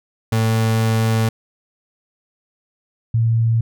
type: tone pair in turn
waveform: 35% pulse / sine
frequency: 112 / 114.29 Hz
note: A2 / A#2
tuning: +31 / -34 cents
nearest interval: unison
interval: 35 cents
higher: second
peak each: -13 / -13 dBFS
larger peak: neither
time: 0.32-1.29 / 3.14-3.61 s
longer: first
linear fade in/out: 5 ms
effects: none